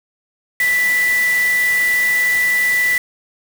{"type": "tone in noise", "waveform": "sine", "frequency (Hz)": 1975.5, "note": "B6", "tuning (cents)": 0, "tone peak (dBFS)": -13, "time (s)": [0.6, 2.98], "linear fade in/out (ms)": 2, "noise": "white", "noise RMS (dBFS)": -27, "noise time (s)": [0.6, 2.98], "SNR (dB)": 11, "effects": []}